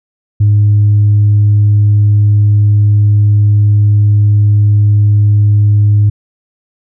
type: tone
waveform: sine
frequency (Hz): 103.83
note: G#2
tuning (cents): 0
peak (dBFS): -3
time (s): 0.4-6.1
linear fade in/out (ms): 10
effects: tanh soft clip ceiling -2 dBFS